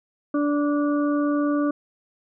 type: harmonic tone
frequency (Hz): 291.5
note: D4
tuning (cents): -13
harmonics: 1 / 2 / 4 / 5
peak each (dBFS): -20 / -28 / -31 / -37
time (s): 0.34-1.71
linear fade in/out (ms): 5
effects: none